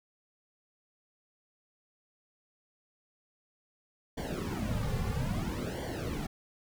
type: noise with flanger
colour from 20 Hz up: brown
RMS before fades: -34 dBFS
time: 4.17-6.27 s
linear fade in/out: 10 ms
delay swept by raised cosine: 0.77 to 3.17 ms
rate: 0.6 Hz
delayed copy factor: -1
effects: none